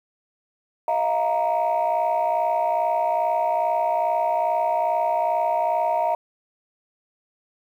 sine chord, Eb suspended second, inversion none, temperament equal with one note detuned, 636.1 / 698.5 / 932.3 Hz, Eb5 / F5 / Bb5, +38 / 0 / 0 cents, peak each -23 / -22 / -22 dBFS, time 0.88-6.15 s, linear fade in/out 2 ms, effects tanh soft clip ceiling -14 dBFS + 9-bit

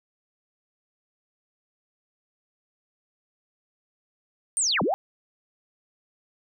sine linear two-way sweep, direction down then up, 9160 to 140.4 to 839 Hz, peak -21 dBFS, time 4.57-4.94 s, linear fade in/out 0 ms, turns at 4.82 s, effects none

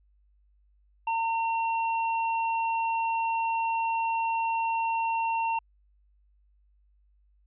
square tone, 910 Hz, A#5, 42 cents flat, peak -26 dBFS, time 1.07-5.59 s, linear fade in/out 5 ms, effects added 50 Hz sine -61 dBFS peak until 7.46 s + resampled to 8000 Hz

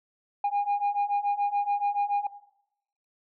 sine beating tone pair, 810 / 817 Hz, G#5 / G#5, -43 / -29 cents, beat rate 7 Hz, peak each -25 dBFS, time 0.44-2.27 s, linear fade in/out 5 ms, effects noise-tail reverb RT60 0.8 s tail -17 dB re dry + tanh soft clip ceiling -21 dBFS

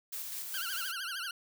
blue noise with tremolo, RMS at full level -39 dBFS, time 0.12-0.92 s, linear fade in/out 10 ms, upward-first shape square, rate 5 Hz, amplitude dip 25%
20% pulse tone with vibrato, 1480 Hz, F#6, in tune, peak -31 dBFS, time 0.54-1.31 s, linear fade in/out 2 ms, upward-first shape triangle, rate 13 Hz, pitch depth 190 cents each way
effects none

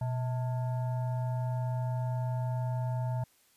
sine tone with frequency modulation, 122.9 Hz, B2, 8 cents flat, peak -29 dBFS, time 0.01-3.24 s, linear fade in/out 5 ms, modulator 768 Hz, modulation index 0.45, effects white hiss -66 dBFS RMS until 3.56 s + resampled to 32000 Hz

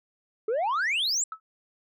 sine exponential sweep, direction up, 415.3 to 7902 Hz, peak -21 dBFS, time 0.48-1.24 s, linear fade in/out 5 ms
sine tone with exponential decay, 1300 Hz, E6, 24 cents flat, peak -28 dBFS, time 1.32-1.4 s, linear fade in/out 2 ms, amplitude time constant 17 ms
effects tanh soft clip ceiling -23 dBFS

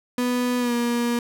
35% pulse tone with pitch glide, 246.9 to 238.2 Hz, B3 to A#3, 0 to +38 cents, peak -19 dBFS, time 0.18-1.19 s, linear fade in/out 2 ms, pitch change -62 cents, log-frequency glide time 0.59-0.73 s, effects none

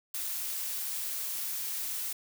blue noise, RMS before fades -35 dBFS, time 0.14-2.13 s, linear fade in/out 5 ms, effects none

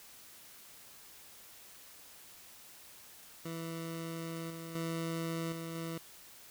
20% pulse tone with level steps, 164.81 Hz, E3, in tune, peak -34 / -38 / -30 / -35 / -33 dBFS, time 3.45-5.98 s, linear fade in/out 5 ms, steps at 4.5 / 4.75 / 5.52 / 5.75 s, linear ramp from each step 2 ms, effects white hiss -55 dBFS RMS until 6.5 s

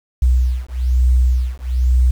sine beating tone pair, 62 / 63.1 Hz, B1 / B1, +7 / +38 cents, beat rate 1.1 Hz, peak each -15 dBFS, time 0.22-2.11 s, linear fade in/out 5 ms, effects 7-bit

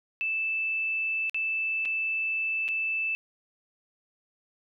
sine tone with dropouts, 2637 Hz, E7, in tune, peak -26 dBFS, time 0.21-3.15 s, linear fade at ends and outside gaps 0 ms, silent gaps 1.296-1.345 / 1.852-1.856 / 2.681-2.687 s, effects none

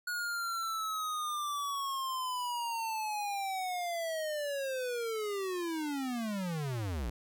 square linear sweep, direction down, 1455 to 51.91 Hz, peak -34 dBFS, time 0.07-7.1 s, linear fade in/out 5 ms, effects none

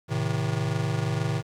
square chord, A diminished, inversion none, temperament just, 110 / 132 / 158.4 Hz, A2 / C3 / Eb3, 0 / +16 / +31 cents, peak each -30 dBFS, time 0.08-1.43 s, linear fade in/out 50 ms, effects low-pass 8000 Hz 12 dB/octave + 9-bit

